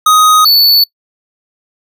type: tone pair in turn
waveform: square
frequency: 1252 / 4462 Hz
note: D#6 / C#8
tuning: +10 / +11 cents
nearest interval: octave + minor seventh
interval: 2201 cents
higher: second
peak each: -5 dBFS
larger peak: neither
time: 0.06-0.45 / 0.45-0.84 s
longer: neither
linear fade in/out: 5 ms
effects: noise-tail reverb RT60 0.1 s tail -25 dB re dry